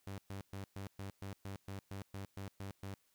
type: tone bursts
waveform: sawtooth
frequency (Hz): 98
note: G2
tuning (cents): 0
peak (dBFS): -39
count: 13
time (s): 0.07-2.94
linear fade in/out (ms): 0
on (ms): 110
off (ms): 120
effects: white hiss -75 dBFS RMS until 3.14 s